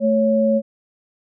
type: tone pair together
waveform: sine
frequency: 219.7 / 554.4 Hz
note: A3 / C#5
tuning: -2 / 0 cents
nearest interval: octave + major third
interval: 1602 cents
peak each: -17 / -16 dBFS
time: 0-0.62 s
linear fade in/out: 50 ms
effects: none